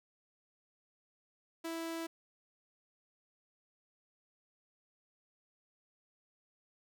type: tone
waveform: sawtooth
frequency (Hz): 329.6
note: E4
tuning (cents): 0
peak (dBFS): -34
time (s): 1.64-2.07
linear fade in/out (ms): 10
effects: none